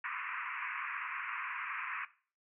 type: band-pass noise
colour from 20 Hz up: pink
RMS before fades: -40 dBFS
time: 0.04-2.05 s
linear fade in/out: 2 ms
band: 1000 to 2600 Hz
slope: 96 dB/octave
effects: noise-tail reverb RT60 0.4 s tail -17 dB re dry